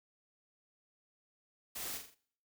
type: noise with echo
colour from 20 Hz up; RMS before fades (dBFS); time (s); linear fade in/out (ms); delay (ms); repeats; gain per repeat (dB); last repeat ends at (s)
white; -42; 1.75-1.98; 10; 42; 4; -6; 2.148
effects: noise-tail reverb RT60 0.6 s tail -22 dB re dry